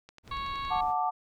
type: click train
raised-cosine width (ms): 0.2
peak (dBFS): -31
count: 7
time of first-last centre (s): 0.09-0.651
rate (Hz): 10.7
type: noise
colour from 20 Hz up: brown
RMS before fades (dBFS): -45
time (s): 0.23-0.95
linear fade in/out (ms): 50
type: harmonic tone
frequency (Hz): 553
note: C#5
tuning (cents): -4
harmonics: 2 / 3 / 4 / 5 / 6 / 7 / 8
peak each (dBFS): -33 / -49 / -44 / -48 / -49 / -44 / -51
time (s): 0.31-0.81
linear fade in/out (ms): 5
type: chord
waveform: sine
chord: D major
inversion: first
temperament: just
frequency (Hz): 734.2 / 881 / 1174.7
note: F#5 / A5 / D6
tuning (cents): -14 / +2 / 0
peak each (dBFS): -29 / -30 / -32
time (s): 0.7-1.11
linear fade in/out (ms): 20
effects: none